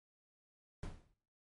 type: noise with exponential decay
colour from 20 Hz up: brown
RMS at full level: -39 dBFS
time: 0.83-1.14 s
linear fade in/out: 2 ms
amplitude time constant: 66 ms
effects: noise-tail reverb RT60 0.5 s tail -19 dB re dry + MP3 48 kbps